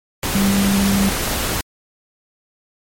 sine tone in noise, 197.5 Hz, G3, 13 cents sharp, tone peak -14 dBFS, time 0.35-1.09 s, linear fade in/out 2 ms, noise pink, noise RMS -21 dBFS, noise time 0.23-1.61 s, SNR +4 dB, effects MP3 64 kbps

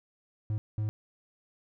triangle tone bursts at uneven times, 107 Hz, A2, 48 cents flat, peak -26 dBFS, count 2, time 0.5-0.58 / 0.78-0.89 s, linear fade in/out 0 ms, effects none

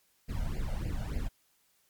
brown noise with flanger, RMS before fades -33 dBFS, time 0.28-1.29 s, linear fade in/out 20 ms, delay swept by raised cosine 0.41 to 1.41 ms, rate 3.4 Hz, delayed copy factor +0.95, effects white hiss -70 dBFS RMS until 1.89 s + MP3 96 kbps

